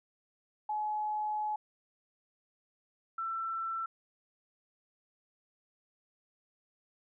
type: tone pair in turn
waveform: sine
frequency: 849 / 1338.8 Hz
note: G#5 / E6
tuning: +38 / +26 cents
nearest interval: minor sixth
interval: 788 cents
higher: second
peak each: -31 / -33 dBFS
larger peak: first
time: 0.69-1.56 / 3.18-3.86 s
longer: first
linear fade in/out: 5 ms
effects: none